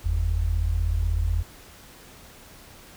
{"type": "tone pair together", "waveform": "sine", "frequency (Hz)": [46.22, 82.41], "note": ["F#1", "E2"], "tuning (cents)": [-1, 0], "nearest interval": "minor seventh", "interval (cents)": 1001, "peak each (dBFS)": -23, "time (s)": [0.04, 1.43], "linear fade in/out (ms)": 20, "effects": ["tanh soft clip ceiling -13 dBFS", "pink hiss -48 dBFS RMS until 2.96 s"]}